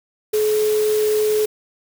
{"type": "tone in noise", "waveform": "sine", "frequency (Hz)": 427.4, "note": "G#4", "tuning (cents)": 50, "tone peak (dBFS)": -15, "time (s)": [0.33, 1.46], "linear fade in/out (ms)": 10, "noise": "white", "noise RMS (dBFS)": -30, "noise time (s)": [0.33, 1.46], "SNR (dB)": 12, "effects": []}